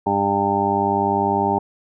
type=harmonic tone; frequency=100 Hz; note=G2; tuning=35 cents sharp; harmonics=1 / 2 / 3 / 4 / 6 / 7 / 8 / 9; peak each=-30 / -25 / -27 / -24 / -29 / -31 / -21 / -22 dBFS; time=0.06-1.59 s; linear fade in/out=10 ms; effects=none